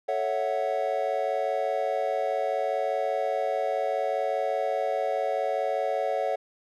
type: chord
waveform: triangle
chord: F# minor seventh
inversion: first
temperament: equal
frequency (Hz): 440 / 554.4 / 659.3 / 740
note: A4 / C#5 / E5 / F#5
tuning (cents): 0 / 0 / 0 / 0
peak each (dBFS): -31 / -27 / -29 / -28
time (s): 0.08-6.36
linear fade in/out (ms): 10
effects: none